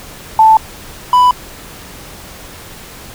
sine / triangle tone pair in turn, 880 / 993.2 Hz, A5 / B5, 0 / +9 cents, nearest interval major second, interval 209 cents, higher second, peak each -3 dBFS, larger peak neither, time 0.39-0.57 / 1.13-1.31 s, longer neither, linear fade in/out 2 ms, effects pink hiss -33 dBFS RMS until 3.14 s

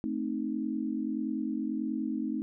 sine chord, A diminished, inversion none, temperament equal, 220 / 261.6 / 311.1 Hz, A3 / C4 / Eb4, 0 / 0 / 0 cents, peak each -34 dBFS, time 0.04-2.42 s, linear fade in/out 0 ms, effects none

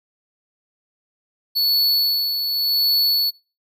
square tone with tremolo, 4427 Hz, C#8, 3 cents flat, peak -15 dBFS, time 1.55-3.31 s, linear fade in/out 20 ms, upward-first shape sine, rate 0.88 Hz, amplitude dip 50%, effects noise-tail reverb RT60 0.3 s tail -21 dB re dry

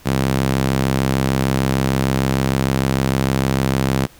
sawtooth tone with high-pass filter, 66.6 Hz, C2, 31 cents sharp, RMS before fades -18 dBFS, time 0.05-4.07 s, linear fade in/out 20 ms, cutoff 140 Hz, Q 1.2, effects pink hiss -47 dBFS RMS until 4.19 s

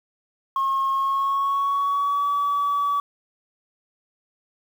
sine tone with pitch glide, 1081 to 1143.3 Hz, C#6 to D6, -44 to -47 cents, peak -18 dBFS, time 0.56-3 s, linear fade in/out 2 ms, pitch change +97 cents, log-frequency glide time 0.92-2.27 s, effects tanh soft clip ceiling -17 dBFS + 8-bit

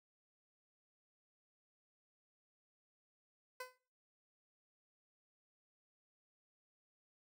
15% pulse tone with exponential decay, 507 Hz, B4, 45 cents sharp, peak -35 dBFS, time 3.6-3.78 s, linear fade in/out 5 ms, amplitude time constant 37 ms, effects noise-tail reverb RT60 0.4 s tail -19 dB re dry

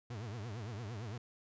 40% pulse tone with vibrato, 110.2 Hz, A2, 3 cents sharp, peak -40 dBFS, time 0.1-1.18 s, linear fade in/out 5 ms, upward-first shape triangle, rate 8.8 Hz, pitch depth 250 cents each way, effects resampled to 16000 Hz

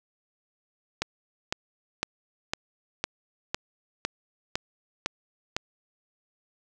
click train, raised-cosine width 0.2 ms, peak -9 dBFS, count 10, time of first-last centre 1.02-5.565 s, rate 1.98 Hz, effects none

